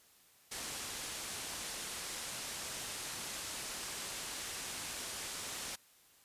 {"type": "low-pass noise", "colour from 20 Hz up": "white", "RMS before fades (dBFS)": -43, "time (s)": [0.51, 5.76], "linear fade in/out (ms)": 10, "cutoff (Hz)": 10000, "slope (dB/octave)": 24, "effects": ["white hiss -65 dBFS RMS until 6.24 s", "resampled to 32000 Hz"]}